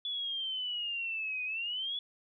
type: exponential two-way sweep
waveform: sine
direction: down then up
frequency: 3439 to 2480 to 3439 Hz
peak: -33 dBFS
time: 0.05-1.99 s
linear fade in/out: 2 ms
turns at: 1.44 s
effects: none